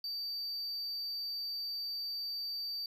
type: tone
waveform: triangle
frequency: 4627 Hz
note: D8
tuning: 27 cents flat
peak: -35 dBFS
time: 0.04-2.86 s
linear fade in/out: 2 ms
effects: none